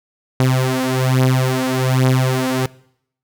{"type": "beating tone pair", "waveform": "sawtooth", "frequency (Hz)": [128.9, 130.1], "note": ["C3", "C3"], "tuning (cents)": [-26, -9], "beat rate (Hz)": 1.2, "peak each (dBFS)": -13, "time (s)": [0.4, 2.66], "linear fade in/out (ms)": 0, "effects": ["noise-tail reverb RT60 0.7 s tail -22 dB re dry"]}